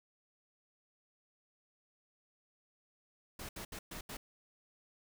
pink noise bursts at uneven times, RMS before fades -45 dBFS, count 5, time 3.39-3.49 / 3.56-3.65 / 3.72-3.79 / 3.91-4.01 / 4.09-4.17 s, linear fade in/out 5 ms, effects none

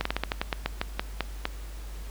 slowing click train, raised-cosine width 0.3 ms, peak -10 dBFS, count 13, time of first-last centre 0.01-1.454 s, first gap 44 ms, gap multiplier 1.17, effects added 50 Hz sine -36 dBFS peak until 2.1 s + pink hiss -49 dBFS RMS until 2.1 s

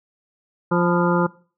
harmonic tone with a mistuned harmonic, 174.61 Hz, F3, in tune, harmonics 1 / 2 / 3 / 5 / 6 / 7 / 8, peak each -19 / -22 / -24 / -26 / -27 / -27 / -28 dBFS, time 0.71-1.27 s, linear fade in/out 10 ms, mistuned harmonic 6, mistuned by -71 cents, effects noise-tail reverb RT60 0.4 s tail -21 dB re dry

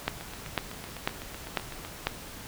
two click trains, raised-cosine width 0.3 ms, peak -9 / -23 dBFS, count 5 / 14, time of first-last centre 0.08-2.07 / 0.21-1.849 s, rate 2.01 / 7.93 Hz, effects pink hiss -43 dBFS RMS until 2.47 s

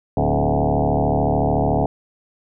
sine tone with frequency modulation, 277.2 Hz, C#4, in tune, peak -15 dBFS, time 0.17-1.86 s, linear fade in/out 2 ms, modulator 73.6 Hz, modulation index 7.1, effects none

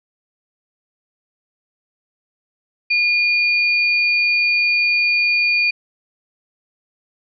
sine tone pair together, 2435 / 4597 Hz, D#7 / D8, -38 / -38 cents, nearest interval major seventh, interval 1100 cents, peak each -14 / -24 dBFS, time 2.9-5.71 s, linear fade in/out 10 ms, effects none

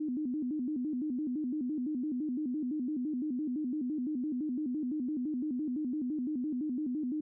sine tone with vibrato, 275.9 Hz, C#4, 8 cents flat, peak -31 dBFS, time 0-7.21 s, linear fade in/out 10 ms, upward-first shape square, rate 5.9 Hz, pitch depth 180 cents each way, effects none

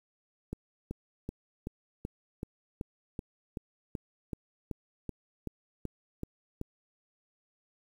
click train, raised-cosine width 3 ms, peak -23 dBFS, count 17, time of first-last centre 0.53-6.614 s, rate 2.63 Hz, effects 9-bit

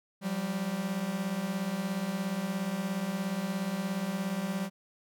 45% pulse beating tone pair, 178.2 / 195.2 Hz, F3 / G3, +35 / -7 cents, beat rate 17 Hz, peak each -36 / -32 dBFS, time 0.21-4.7 s, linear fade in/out 50 ms, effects none

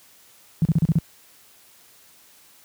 sine tone bursts, 162.4 Hz, E3, 26 cents flat, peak -14 dBFS, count 6, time 0.62-0.986 s, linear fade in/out 0 ms, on 31 ms, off 36 ms, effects white hiss -53 dBFS RMS until 2.64 s + high-pass 60 Hz 12 dB/octave

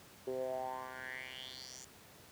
10% pulse tone with band-pass filter sweep, 129.1 Hz, C3, 23 cents flat, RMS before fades -43 dBFS, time 0.27-1.85 s, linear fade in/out 5 ms, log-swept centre 400 to 7000 Hz, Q 5.3, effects pink hiss -58 dBFS RMS until 2.31 s + high-pass 80 Hz 12 dB/octave

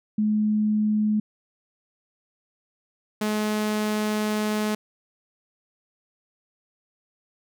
sine / sawtooth tone pair in turn, 212.7 / 212.7 Hz, G#3 / G#3, +42 / +42 cents, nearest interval unison, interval 0 cents, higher neither, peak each -19 dBFS, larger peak neither, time 0.18-1.2 / 3.21-4.75 s, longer second, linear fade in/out 5 ms, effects none

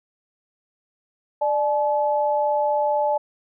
sine tone pair together, 593.6 / 858 Hz, D5 / A5, +18 / -44 cents, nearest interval tritone, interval 638 cents, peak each -21 dBFS, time 1.41-3.18 s, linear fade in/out 10 ms, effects none

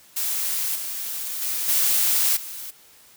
blue noise with level steps, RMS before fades -25 / -30 / -26 / -20 / -35 dBFS, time 0.16-2.71 s, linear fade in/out 10 ms, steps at 0.75 / 1.41 / 1.68 / 2.36 s, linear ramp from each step 10 ms, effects white hiss -52 dBFS RMS until 3.16 s

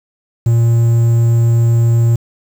triangle tone with quantisation, 116.54 Hz, A#2, in tune, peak -6 dBFS, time 0.46-2.16 s, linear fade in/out 5 ms, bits 6, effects none

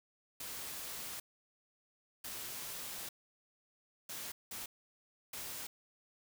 white noise bursts at uneven times, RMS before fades -44 dBFS, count 5, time 0.4-1.2 / 2.24-3.09 / 4.09-4.32 / 4.51-4.66 / 5.33-5.67 s, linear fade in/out 5 ms, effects none

